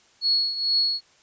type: tone with tremolo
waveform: sine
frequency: 4350 Hz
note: C#8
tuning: 33 cents flat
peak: -17 dBFS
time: 0.21-1.01 s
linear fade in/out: 50 ms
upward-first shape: triangle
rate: 2.2 Hz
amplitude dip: 75%
effects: white hiss -58 dBFS RMS until 1.22 s + resampled to 16000 Hz